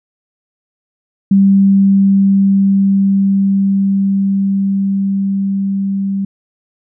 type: tone with level ramp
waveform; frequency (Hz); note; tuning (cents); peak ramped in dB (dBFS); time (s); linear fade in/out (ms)
sine; 196; G3; 0; -5 to -14; 1.31-6.25; 5
effects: none